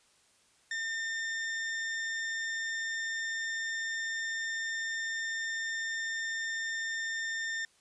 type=tone; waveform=40% pulse; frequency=1808 Hz; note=A6; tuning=47 cents sharp; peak=-32 dBFS; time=0.71-7.65 s; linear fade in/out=2 ms; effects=white hiss -66 dBFS RMS until 7.8 s + resampled to 22050 Hz